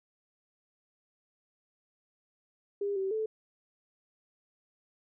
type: tone with pitch steps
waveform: sine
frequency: 403.5 / 384.8 / 437 Hz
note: G#4 / G4 / A4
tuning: -50 / -32 / -12 cents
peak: -29 dBFS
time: 2.81-3.26 s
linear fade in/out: 5 ms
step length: 150 ms
effects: none